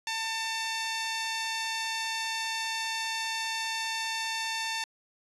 10% pulse tone pair together, 895 / 2255 Hz, A5 / C#7, +29 / +29 cents, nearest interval octave + major third, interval 1600 cents, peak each -22 / -33 dBFS, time 0.07-4.84 s, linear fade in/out 2 ms, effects resampled to 24000 Hz

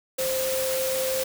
sine tone in noise, 523.3 Hz, C5, in tune, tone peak -25 dBFS, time 0.18-1.24 s, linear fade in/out 10 ms, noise white, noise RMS -30 dBFS, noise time 0.18-1.24 s, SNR +2 dB, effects none

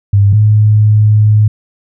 sine tone pair in turn, 100.5 / 106.48 Hz, G2 / G#2, +44 / +44 cents, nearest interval minor second, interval 100 cents, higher second, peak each -4 dBFS, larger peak neither, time 0.13-0.33 / 0.33-1.48 s, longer second, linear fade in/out 5 ms, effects none

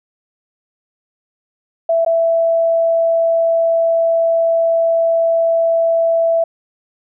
sine tone with dropouts, 663 Hz, E5, 10 cents sharp, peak -11 dBFS, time 1.89-6.44 s, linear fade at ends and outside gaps 5 ms, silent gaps 2.049-2.062 s, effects none

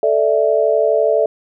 sine chord, A suspended fourth, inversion none, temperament equal, 440 / 587.3 / 659.3 Hz, A4 / D5 / E5, 0 / 0 / 0 cents, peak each -16 dBFS, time 0.03-1.26 s, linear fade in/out 2 ms, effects none

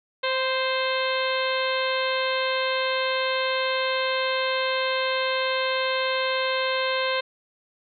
harmonic tone with a mistuned harmonic, 523.3 Hz, C5, in tune, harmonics 1 / 2 / 3 / 4 / 5 / 6 / 7 / 8, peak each -26 / -29 / -31 / -32 / -33 / -34 / -34 / -35 dBFS, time 0.23-7.21 s, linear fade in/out 10 ms, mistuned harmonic 2, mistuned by -16 cents, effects none

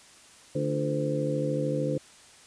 harmonic tone with a mistuned harmonic, 73.42 Hz, D2, in tune, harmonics 2 / 3 / 4 / 5 / 6 / 7, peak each -30 / -38 / -32 / -38 / -35 / -30 dBFS, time 0.55-1.98 s, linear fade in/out 5 ms, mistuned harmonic 5, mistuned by -100 cents, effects white hiss -53 dBFS RMS until 2.46 s + resampled to 22050 Hz

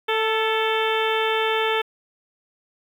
harmonic tone with a mistuned harmonic, 442.5 Hz, A4, 10 cents sharp, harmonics 1 / 2 / 3 / 4 / 5 / 6 / 7 / 8, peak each -23 / -26 / -28 / -29 / -30 / -31 / -31 / -32 dBFS, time 0.08-1.82 s, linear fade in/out 10 ms, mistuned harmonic 4, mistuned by -30 cents, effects 8-bit

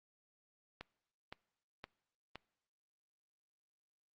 click train, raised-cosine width 0.3 ms, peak -29 dBFS, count 4, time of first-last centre 0.81-2.356 s, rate 1.94 Hz, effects noise-tail reverb RT60 0.8 s tail -23 dB re dry + Opus 48 kbps

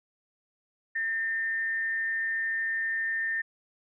sine tone with amplitude modulation, 1813 Hz, A#6, 49 cents flat, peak -25 dBFS, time 0.95-3.42 s, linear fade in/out 10 ms, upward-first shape sine, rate 208 Hz, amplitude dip 40%, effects none

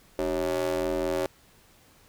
30% pulse ring-modulated tone, 84.5 Hz, E2, 43 cents sharp, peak -20 dBFS, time 0.19-1.26 s, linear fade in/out 0 ms, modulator 464 Hz, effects pink hiss -58 dBFS RMS until 2.08 s

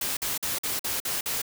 white noise bursts, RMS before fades -29 dBFS, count 7, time 0.01-1.418 s, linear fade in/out 5 ms, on 160 ms, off 48 ms, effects none

